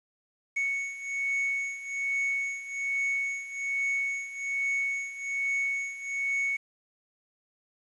triangle beating tone pair, 2217 / 2218.2 Hz, C#7 / C#7, 0 / +1 cents, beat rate 1.2 Hz, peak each -32 / -28 dBFS, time 0.56-6.57 s, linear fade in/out 10 ms, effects resampled to 22050 Hz + 9-bit

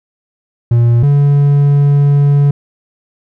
triangle tone pair in turn, 118.3 / 142.89 Hz, A#2 / D3, +26 / -47 cents, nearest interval minor third, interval 327 cents, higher second, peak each -4 dBFS, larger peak neither, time 0.71-1.03 / 1.03-2.51 s, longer second, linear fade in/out 5 ms, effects none

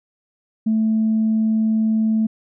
sine tone, 220 Hz, A3, in tune, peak -14 dBFS, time 0.66-2.27 s, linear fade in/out 10 ms, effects tanh soft clip ceiling -11 dBFS

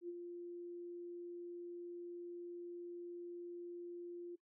sine tone with ADSR envelope, 348.4 Hz, F4, 4 cents flat, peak -40 dBFS, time 0.01-4.36 s, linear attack 77 ms, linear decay 34 ms, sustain -5 dB, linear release 13 ms, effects noise-tail reverb RT60 0.1 s tail -19 dB re dry

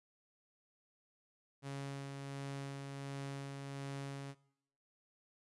sawtooth tone with tremolo, 138.59 Hz, C#3, in tune, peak -37 dBFS, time 1.62-4.35 s, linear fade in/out 50 ms, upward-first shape sine, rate 1.4 Hz, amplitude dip 30%, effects noise-tail reverb RT60 0.7 s tail -20 dB re dry + resampled to 24000 Hz

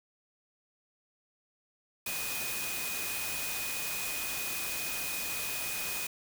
sine tone in noise, 2489 Hz, D#7, in tune, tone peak -39 dBFS, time 2.06-6.07 s, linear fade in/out 5 ms, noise white, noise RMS -36 dBFS, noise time 2.06-6.07 s, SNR -6 dB, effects none

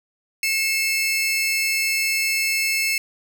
sawtooth tone pair together, 2165 / 2637 Hz, C#7 / E7, -41 / 0 cents, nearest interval minor third, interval 341 cents, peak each -19 dBFS, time 0.43-2.98 s, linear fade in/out 2 ms, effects none

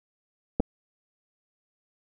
clicks, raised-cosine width 2 ms, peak -11 dBFS, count 2, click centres 0.599 / 0.603 s, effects none

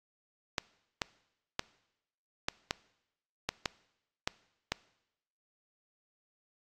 clicks, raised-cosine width 0.2 ms, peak -12 dBFS, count 9, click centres 0.582 / 1.018 / 1.594 / 2.485 / 2.709 / 3.49 / 3.658 / 4.275 / 4.72 s, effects noise-tail reverb RT60 0.9 s tail -22 dB re dry + AAC 64 kbps

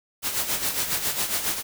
white noise with tremolo, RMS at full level -24 dBFS, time 0.22-1.63 s, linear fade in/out 50 ms, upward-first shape sine, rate 7.3 Hz, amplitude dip 60%, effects none

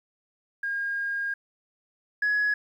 sine tone pair in turn, 1620 / 1680.8 Hz, G#6 / G#6, -43 / +20 cents, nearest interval minor second, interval 63 cents, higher second, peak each -26 / -20 dBFS, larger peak second, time 0.63-1.34 / 2.22-2.54 s, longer first, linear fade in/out 5 ms, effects tanh soft clip ceiling -19 dBFS + 10-bit

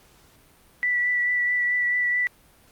sine tone with vibrato, 1964 Hz, B6, 10 cents flat, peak -20 dBFS, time 0.83-2.27 s, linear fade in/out 0 ms, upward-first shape triangle, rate 4.6 Hz, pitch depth 17 cents each way, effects pink hiss -56 dBFS RMS until 2.71 s + Opus 48 kbps

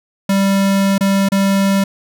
square tone with dropouts, 196 Hz, G3, in tune, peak -12 dBFS, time 0.29-1.84 s, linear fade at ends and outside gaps 5 ms, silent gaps 0.981-1.008 / 1.288-1.319 s, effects none

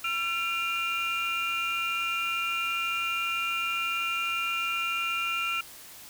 sine tone cluster, 1352 / 2405 / 2786 Hz, E6 / D7 / F7, +43 / +41 / -5 cents, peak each -30 dBFS, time 0.04-5.61 s, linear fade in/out 5 ms, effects tanh soft clip ceiling -22 dBFS + white hiss -47 dBFS RMS until 6.09 s

